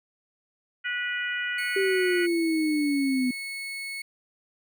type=harmonic tone; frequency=488.6 Hz; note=B4; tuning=19 cents flat; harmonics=3 / 4 / 5 / 6; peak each=-30 / -31 / -36 / -37 dBFS; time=0.84-2.27 s; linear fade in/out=20 ms
type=tone; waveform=35% pulse; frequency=2200 Hz; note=C#7; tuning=14 cents flat; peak=-31 dBFS; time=1.58-4.02 s; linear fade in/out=5 ms
type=linear sweep; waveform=sine; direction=down; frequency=392 to 248.5 Hz; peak=-22 dBFS; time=1.76-3.31 s; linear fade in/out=5 ms
effects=none